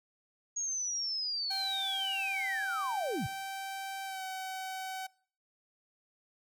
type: linear sweep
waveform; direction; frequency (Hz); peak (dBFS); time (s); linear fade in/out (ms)
sine; down; 6645 to 82.41; -32; 0.56-3.27; 10
type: tone with pitch glide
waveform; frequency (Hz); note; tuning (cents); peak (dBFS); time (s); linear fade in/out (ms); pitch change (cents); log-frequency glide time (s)
sawtooth; 777 to 757.1; G5 to F#5; -16 to +40; -34; 1.5-5.07; 10; -44; 4.05-4.23
effects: noise-tail reverb RT60 0.5 s tail -23 dB re dry